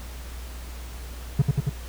triangle tone with echo, 139.1 Hz, C#3, 6 cents sharp, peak -12 dBFS, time 1.39-1.42 s, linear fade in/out 5 ms, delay 92 ms, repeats 3, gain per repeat -2 dB, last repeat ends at 1.696 s, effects added 60 Hz sine -35 dBFS peak until 1.88 s + pink hiss -44 dBFS RMS until 1.88 s

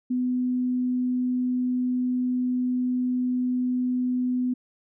sine tone, 250.6 Hz, B3, 25 cents sharp, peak -22 dBFS, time 0.1-4.54 s, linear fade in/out 10 ms, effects none

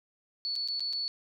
sine tone with dropouts, 4435 Hz, C#8, in tune, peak -30 dBFS, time 0.45-1.08 s, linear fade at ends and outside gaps 0 ms, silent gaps 0.555-0.561 / 0.676-0.685 / 0.796-0.805 / 0.928-0.933 s, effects none

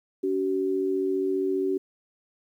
sine tone pair together, 284.5 / 379.4 Hz, C#4 / F#4, +45 / +43 cents, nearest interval perfect fourth, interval 498 cents, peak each -29 / -24 dBFS, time 0.23-1.78 s, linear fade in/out 10 ms, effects 10-bit

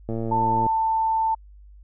click train, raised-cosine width 2 ms, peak -16 dBFS, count 66, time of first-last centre 0.09-0.665 s, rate 113 Hz
sine tone, 890 Hz, A5, 20 cents sharp, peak -19 dBFS, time 0.31-1.35 s, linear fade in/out 10 ms
effects added 50 Hz sine -44 dBFS peak until 1.83 s

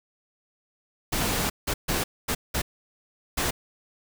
pink noise bursts at uneven times, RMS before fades -26 dBFS, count 6, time 1.12-1.5 / 1.67-1.74 / 1.88-2.04 / 2.28-2.35 / 2.54-2.62 / 3.37-3.51 s, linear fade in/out 10 ms, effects none

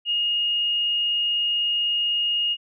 sine tone, 2856 Hz, F7, 38 cents sharp, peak -20 dBFS, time 0.05-2.57 s, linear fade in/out 50 ms, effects none

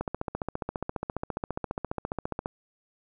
click train, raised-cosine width 1 ms, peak -16 dBFS, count 37, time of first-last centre 0.01-2.459 s, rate 14.7 Hz, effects none

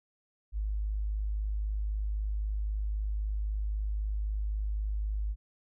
sine tone, 51.91 Hz, G#1, in tune, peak -29 dBFS, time 0.52-5.36 s, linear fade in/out 50 ms, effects none

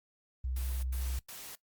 sine tone, 63.7 Hz, C2, 46 cents flat, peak -32 dBFS, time 0.44-1.19 s, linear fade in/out 5 ms
white noise bursts, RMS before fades -46 dBFS, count 3, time 0.56-1.554 s, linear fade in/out 5 ms, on 270 ms, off 92 ms
effects noise-tail reverb RT60 0.1 s tail -19 dB re dry + Opus 32 kbps

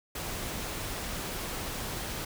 pink noise, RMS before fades -36 dBFS, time 0.15-2.25 s, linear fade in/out 5 ms, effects none

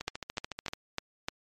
two click trains, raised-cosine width 0.2 ms, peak -14 / -19 dBFS, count 5 / 11, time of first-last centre 0.08-1.285 / 0.01-0.735 s, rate 3.32 / 13.8 Hz, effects MP3 64 kbps

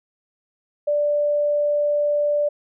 sine tone, 587.3 Hz, D5, in tune, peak -17 dBFS, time 0.87-2.49 s, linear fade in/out 10 ms, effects none

